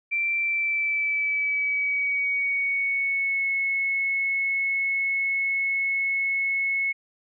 sine tone with pitch glide, 2349 to 2192 Hz, D7 to C#7, 0 to -20 cents, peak -22 dBFS, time 0.11-6.93 s, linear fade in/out 20 ms, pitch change -120 cents, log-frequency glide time 0.36-3.48 s, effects none

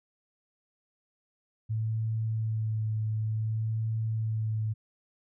sine tone with vibrato, 110 Hz, A2, in tune, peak -27 dBFS, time 1.69-4.74 s, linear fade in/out 20 ms, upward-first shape sine, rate 0.56 Hz, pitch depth 19 cents each way, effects none

